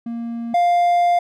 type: tone pair in turn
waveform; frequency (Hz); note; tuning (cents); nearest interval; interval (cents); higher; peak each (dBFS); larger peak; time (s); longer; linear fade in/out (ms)
triangle; 233.1 / 700; A#3 / F5; 0 / +4; octave + perfect fifth; 1904; second; -22 / -11; second; 0.06-0.54 / 0.54-1.19; second; 5
effects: none